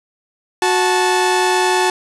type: tone pair together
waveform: sawtooth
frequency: 367.3 / 873.6 Hz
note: F#4 / A5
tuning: -13 / -13 cents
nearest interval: octave + minor third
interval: 1500 cents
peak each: -12 dBFS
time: 0.62-1.9 s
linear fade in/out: 2 ms
effects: resampled to 24000 Hz + 7-bit